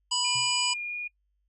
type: harmonic tone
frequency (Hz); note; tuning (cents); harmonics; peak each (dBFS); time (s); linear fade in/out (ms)
986; B5; -3; 1 / 3 / 5 / 7 / 8; -33 / -29 / -29 / -35 / -32; 0.11-0.74; 10
type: tone with pitch glide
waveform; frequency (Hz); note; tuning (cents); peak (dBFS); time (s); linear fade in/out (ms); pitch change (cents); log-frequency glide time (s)
sine; 2418 to 2438; D7 to D#7; +50 to -36; -31; 0.24-1.08; 10; +14; 0.83-0.96
type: tone with exponential decay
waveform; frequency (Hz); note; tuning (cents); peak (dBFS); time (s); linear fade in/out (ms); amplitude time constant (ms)
sine; 126.6; B2; +43; -38; 0.35-0.64; 5; 61
effects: noise-tail reverb RT60 0.1 s tail -24 dB re dry + added 50 Hz sine -70 dBFS peak until 1.48 s